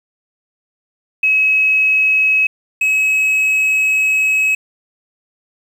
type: tone pair in turn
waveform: sine / triangle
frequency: 2562 / 2562 Hz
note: E7 / E7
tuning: -50 / -50 cents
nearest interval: unison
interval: 0 cents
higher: neither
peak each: -10 dBFS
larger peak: neither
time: 1.23-2.47 / 2.81-4.55 s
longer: second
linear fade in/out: 5 ms
effects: 7-bit